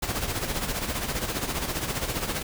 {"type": "noise with tremolo", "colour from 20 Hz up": "pink", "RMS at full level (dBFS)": -27, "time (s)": [0.02, 2.43], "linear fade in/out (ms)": 10, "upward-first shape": "sine", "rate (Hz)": 15, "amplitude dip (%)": 60, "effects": []}